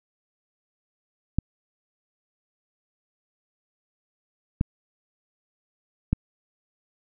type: clicks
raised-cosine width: 5 ms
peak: -9 / -9 / -8 dBFS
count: 3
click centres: 1.386 / 4.611 / 6.13 s
effects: none